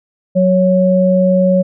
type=tone pair together; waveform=sine; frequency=185.01 / 554.4 Hz; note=F#3 / C#5; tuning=0 / 0 cents; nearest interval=octave + perfect fifth; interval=1900 cents; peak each=-11 dBFS; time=0.35-1.63 s; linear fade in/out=20 ms; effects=none